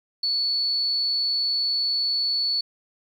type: tone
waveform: sine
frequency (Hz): 4435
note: C#8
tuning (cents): 0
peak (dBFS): -21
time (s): 0.23-2.61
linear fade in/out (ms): 5
effects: 9-bit